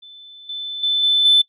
sine tone with level steps, 3520 Hz, A7, in tune, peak -38 / -25 / -15 / -12 / -8 dBFS, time 0.02-1.42 s, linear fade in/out 10 ms, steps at 0.49 / 0.83 / 1.03 / 1.25 s, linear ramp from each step 5 ms, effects noise-tail reverb RT60 0.1 s tail -23 dB re dry + tanh soft clip ceiling -5 dBFS

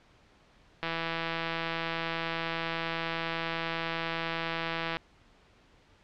click train, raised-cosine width 0.3 ms, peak -16 dBFS, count 684, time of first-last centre 0.83-4.969 s, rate 165 Hz, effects pink hiss -61 dBFS RMS until 6.03 s + low-pass 4000 Hz 12 dB/octave

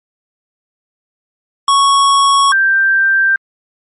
square / sine tone pair in turn, 1108.7 / 1574.1 Hz, C#6 / G6, 0 / +7 cents, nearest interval tritone, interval 607 cents, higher second, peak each -8 dBFS, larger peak neither, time 1.68-2.52 / 2.52-3.36 s, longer neither, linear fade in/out 2 ms, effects MP3 48 kbps

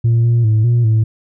sine tone with pitch steps, 116.1 / 117.8 / 109 / 119.3 / 110.4 Hz, A#2 / A#2 / A2 / A#2 / A2, -7 / +19 / -16 / +41 / +6 cents, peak -7 dBFS, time 0.04-1.04 s, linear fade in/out 10 ms, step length 200 ms, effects tanh soft clip ceiling -8 dBFS

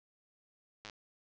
slowing click train, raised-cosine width 0.2 ms, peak -28 dBFS, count 6, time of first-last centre 0.85-0.898 s, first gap 9 ms, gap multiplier 1.03, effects resampled to 16000 Hz + 10-bit

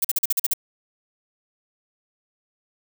violet noise bursts, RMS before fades -20 dBFS, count 8, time 0.02-0.536 s, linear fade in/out 5 ms, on 26 ms, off 44 ms, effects none

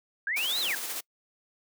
sine linear two-way sweep, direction up then down, 1552 to 4186 to 1552 Hz, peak -27 dBFS, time 0.27-0.75 s, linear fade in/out 2 ms, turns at 0.6 s
white noise with tremolo, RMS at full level -34 dBFS, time 0.36-1.01 s, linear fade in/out 10 ms, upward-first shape square, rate 15 Hz, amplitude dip 25%
pink noise, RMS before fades -42 dBFS, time 0.58-0.71 s, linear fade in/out 2 ms
effects noise-tail reverb RT60 0.1 s tail -25 dB re dry + high-pass 300 Hz 12 dB/octave

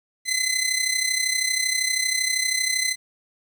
15% pulse tone with amplitude modulation, 2040 Hz, C7, 44 cents flat, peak -12 dBFS, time 0.25-2.96 s, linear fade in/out 50 ms, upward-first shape sine, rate 32.7 Hz, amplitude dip 65%, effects 9-bit

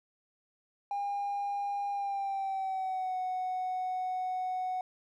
triangle tone with pitch glide, 807 to 740 Hz, G#5 to F#5, -50 to 0 cents, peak -28 dBFS, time 0.91-4.81 s, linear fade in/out 2 ms, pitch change -150 cents, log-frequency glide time 1.91-3.17 s, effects tanh soft clip ceiling -27 dBFS

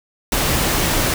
pink noise, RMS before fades -18 dBFS, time 0.32-1.14 s, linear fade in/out 2 ms, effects none

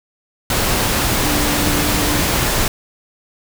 sine tone in noise, 295.9 Hz, D4, 13 cents sharp, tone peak -22 dBFS, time 1.25-2.22 s, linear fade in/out 2 ms, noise pink, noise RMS -17 dBFS, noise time 0.5-2.68 s, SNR -8 dB, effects none

